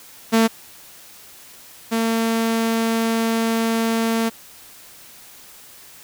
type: tone pair in turn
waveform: sawtooth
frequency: 225.4 / 226.8 Hz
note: A3 / A#3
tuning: +42 / -47 cents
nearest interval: unison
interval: 11 cents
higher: second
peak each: -9 / -14 dBFS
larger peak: first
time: 0.32-0.48 / 1.91-4.3 s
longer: second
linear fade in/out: 20 ms
effects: white hiss -44 dBFS RMS until 6.03 s